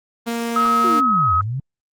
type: tone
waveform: sawtooth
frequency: 233.1 Hz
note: A#3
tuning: in tune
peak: -17 dBFS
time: 0.26-1.01 s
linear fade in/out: 20 ms
type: tone with pitch glide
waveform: sine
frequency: 1279 to 1271.6 Hz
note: D#6 to D#6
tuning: +47 to +37 cents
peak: -14 dBFS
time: 0.56-1.41 s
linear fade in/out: 2 ms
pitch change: -10 cents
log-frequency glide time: 0.97-1.21 s
type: linear two-way sweep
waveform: sine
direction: down then up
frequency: 375.9 to 79.1 to 140.8 Hz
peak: -21 dBFS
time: 0.84-1.6 s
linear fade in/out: 5 ms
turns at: 1.34 s
effects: Opus 24 kbps